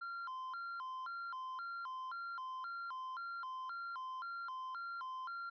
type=tone with vibrato; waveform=triangle; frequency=1195 Hz; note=D6; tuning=30 cents sharp; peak=-40 dBFS; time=0.01-5.5 s; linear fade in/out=10 ms; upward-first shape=square; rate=1.9 Hz; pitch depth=250 cents each way; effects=resampled to 11025 Hz